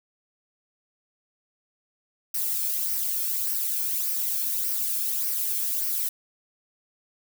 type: noise with flanger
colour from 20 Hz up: violet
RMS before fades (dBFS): -27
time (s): 2.34-6.09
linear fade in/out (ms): 5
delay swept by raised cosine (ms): 0.27 to 1.06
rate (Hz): 1.7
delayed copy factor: -0.5
effects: none